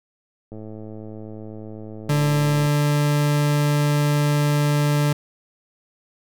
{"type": "click train", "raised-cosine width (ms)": 2, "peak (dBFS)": -24, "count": 233, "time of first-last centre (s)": [0.52, 2.668], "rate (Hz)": 108}
{"type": "tone", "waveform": "40% pulse", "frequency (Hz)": 146.83, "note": "D3", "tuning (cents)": 0, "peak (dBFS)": -16, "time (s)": [2.09, 5.13], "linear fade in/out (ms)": 5}
{"effects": []}